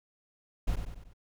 brown noise with echo, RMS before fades -28 dBFS, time 0.67-0.76 s, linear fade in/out 10 ms, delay 94 ms, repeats 4, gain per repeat -6 dB, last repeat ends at 1.136 s, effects none

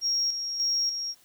sine tone with tremolo, 5588 Hz, F8, in tune, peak -22 dBFS, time 0.01-1.15 s, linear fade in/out 50 ms, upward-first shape square, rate 1.7 Hz, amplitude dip 55%, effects tanh soft clip ceiling -19 dBFS + white hiss -60 dBFS RMS until 1.24 s

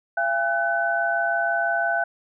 sine tone cluster, 680 / 806 / 1507 Hz, F5 / G5 / F#6, -46 / +48 / +31 cents, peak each -24 / -28 / -23 dBFS, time 0.17-2.04 s, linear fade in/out 5 ms, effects none

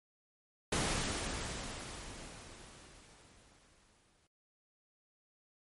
pink noise with exponential decay, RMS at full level -32 dBFS, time 0.72-4.27 s, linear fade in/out 5 ms, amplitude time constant 770 ms, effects MP3 48 kbps

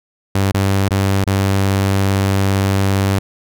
sawtooth tone with dropouts, 97.6 Hz, G2, 7 cents flat, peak -9 dBFS, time 0.35-3.19 s, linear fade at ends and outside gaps 5 ms, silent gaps 0.519-0.544 / 0.887-0.907 / 1.242-1.267 s, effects none

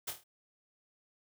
white noise with echo, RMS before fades -37 dBFS, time 0.07-0.11 s, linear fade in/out 10 ms, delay 26 ms, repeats 5, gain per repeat -6 dB, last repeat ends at 0.24 s, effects none

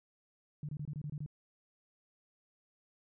sine tone bursts, 148.1 Hz, D3, 15 cents sharp, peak -37 dBFS, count 8, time 0.63-1.262 s, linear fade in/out 2 ms, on 58 ms, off 24 ms, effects none

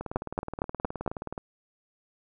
two click trains, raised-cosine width 1 ms, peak -12 / -20 dBFS, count 5 / 27, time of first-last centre 0.16-1.077 / 0.01-1.378 s, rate 4.36 / 19 Hz, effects none

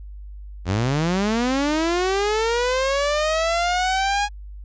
sawtooth linear sweep, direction up, 83.5 to 830.6 Hz, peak -15 dBFS, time 0.65-4.29 s, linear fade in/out 50 ms, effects added 50 Hz sine -34 dBFS peak until 4.64 s + resampled to 16000 Hz

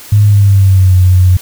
sine tone with pitch glide, 103.83 to 91.44 Hz, G#2 to F#2, 0 to -20 cents, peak -3 dBFS, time 0.12-1.37 s, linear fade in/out 5 ms, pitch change -220 cents, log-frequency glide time 0.24-0.97 s, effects white hiss -32 dBFS RMS until 1.41 s

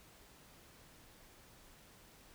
silence, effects pink hiss -61 dBFS RMS until 2.34 s

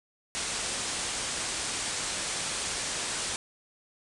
white low-pass noise, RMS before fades -33 dBFS, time 0.35-3.36 s, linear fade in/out 0 ms, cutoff 9600 Hz, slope 96 dB/octave, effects none

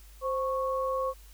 sine tone pair together, 523.3 / 1104 Hz, C5 / C#6, 0 / -7 cents, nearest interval octave + minor second, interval 1293 cents, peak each -29 / -31 dBFS, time 0.21-1.14 s, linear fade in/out 50 ms, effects added 50 Hz sine -49 dBFS peak until 1.33 s + white hiss -58 dBFS RMS until 1.33 s

